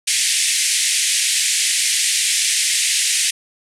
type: band-pass noise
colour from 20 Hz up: white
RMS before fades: -18 dBFS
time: 0.07-3.31 s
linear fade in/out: 10 ms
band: 1900 to 10000 Hz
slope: 48 dB/octave
effects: none